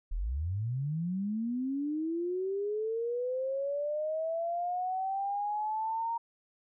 sine linear sweep, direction up, 33 to 932.3 Hz, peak -30 dBFS, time 0.11-6.18 s, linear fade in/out 10 ms, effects none

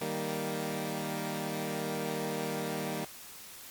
15% pulse chord, Eb major, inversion none, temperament equal, 155.56 / 196 / 233.1 Hz, Eb3 / G3 / Bb3, 0 / 0 / 0 cents, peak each -31 dBFS, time 0.01-3.05 s, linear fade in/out 5 ms, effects white hiss -48 dBFS RMS until 3.7 s + MP3 96 kbps

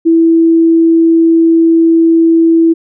sine tone, 329.4 Hz, E4, 1 cent flat, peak -4 dBFS, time 0.05-2.74 s, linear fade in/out 20 ms, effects none

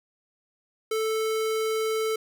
square tone, 440 Hz, A4, in tune, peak -25 dBFS, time 0.91-2.16 s, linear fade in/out 5 ms, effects none

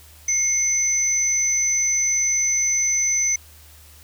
sine tone pair together, 2143 / 6061 Hz, C7 / F#8, +41 / +41 cents, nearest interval octave + tritone, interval 1800 cents, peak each -26 / -18 dBFS, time 0.28-3.36 s, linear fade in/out 5 ms, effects added 76 Hz sine -47 dBFS peak until 4.03 s + white hiss -49 dBFS RMS until 4.03 s

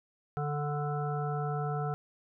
harmonic tone, 146.83 Hz, D3, in tune, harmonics 1 / 3 / 5 / 7 / 9 / 10, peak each -32 / -38 / -37 / -50 / -40 / -52 dBFS, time 0.37-1.94 s, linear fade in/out 0 ms, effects none

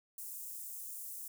white high-pass noise, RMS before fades -45 dBFS, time 0.18-1.28 s, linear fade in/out 2 ms, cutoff 7700 Hz, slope 24 dB/octave, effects none

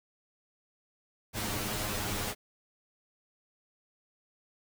pink noise with comb filter, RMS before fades -34 dBFS, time 1.33-2.35 s, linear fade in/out 50 ms, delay 9.7 ms, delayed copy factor +0.9, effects none

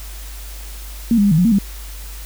sine tone with pitch steps, 232.1 / 203.1 / 202 / 156.9 / 179.6 / 230.3 / 198.6 Hz, A#3 / G#3 / G#3 / D#3 / F3 / A#3 / G3, -7 / -38 / -48 / +15 / +49 / -21 / +23 cents, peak -10 dBFS, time 1.11-1.586 s, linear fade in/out 2 ms, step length 68 ms, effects added 50 Hz sine -30 dBFS peak until 2.25 s + white hiss -38 dBFS RMS until 2.25 s

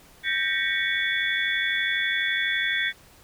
sine tone cluster, 1574 / 1837 / 1929 / 2224 / 3440 Hz, G6 / A#6 / B6 / C#7 / A7, +7 / -26 / -41 / +5 / -40 cents, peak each -29 dBFS, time 0.23-2.93 s, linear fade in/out 50 ms, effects pink hiss -53 dBFS RMS until 3.23 s

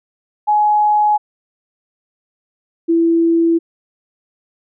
sine tone pair in turn, 841 / 333 Hz, G#5 / E4, +22 / +18 cents, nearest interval octave + major third, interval 1604 cents, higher first, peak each -10 dBFS, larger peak neither, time 0.47-1.18 / 2.88-3.59 s, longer neither, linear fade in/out 20 ms, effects none

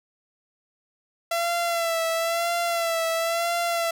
sawtooth tone with vibrato, 672 Hz, E5, 33 cents sharp, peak -19 dBFS, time 1.31-3.91 s, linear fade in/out 5 ms, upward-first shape sine, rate 0.99 Hz, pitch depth 41 cents each way, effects none

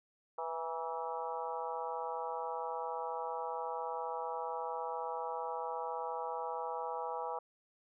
harmonic tone with a mistuned harmonic, 164.3 Hz, E3, 5 cents flat, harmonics 3 / 4 / 5 / 6 / 7 / 8, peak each -42 / -45 / -41 / -42 / -46 / -49 dBFS, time 0.38-7.39 s, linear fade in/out 5 ms, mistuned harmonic 6, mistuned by -45 cents, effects none

